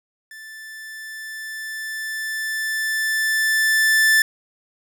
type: tone with level ramp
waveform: 45% pulse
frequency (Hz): 1760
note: A6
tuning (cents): 0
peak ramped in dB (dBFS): -37 to -12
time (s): 0.31-4.22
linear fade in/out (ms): 2
effects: none